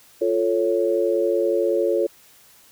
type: chord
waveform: sine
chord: F augmented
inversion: none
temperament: equal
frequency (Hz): 349.2 / 440 / 554.4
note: F4 / A4 / C#5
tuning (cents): 0 / 0 / 0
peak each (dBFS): -22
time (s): 0.21-2.07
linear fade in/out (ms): 10
effects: white hiss -52 dBFS RMS until 2.71 s